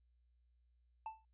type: tone with exponential decay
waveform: triangle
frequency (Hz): 882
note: A5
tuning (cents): +4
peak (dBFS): -37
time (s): 1.06-1.25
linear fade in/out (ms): 2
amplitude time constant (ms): 40
effects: added 60 Hz sine -70 dBFS peak until 1.33 s + resampled to 8000 Hz